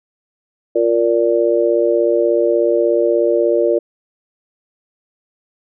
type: harmonic tone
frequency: 116.54 Hz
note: A#2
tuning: in tune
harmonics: 3 / 4 / 5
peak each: -16 / -16 / -16 dBFS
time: 0.75-3.79 s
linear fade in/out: 10 ms
effects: none